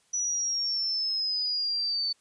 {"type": "exponential sweep", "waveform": "sine", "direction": "down", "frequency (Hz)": [5920, 4503], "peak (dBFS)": -26, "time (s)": [0.13, 2.13], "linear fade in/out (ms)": 10, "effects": ["white hiss -66 dBFS RMS until 2.2 s", "resampled to 22050 Hz"]}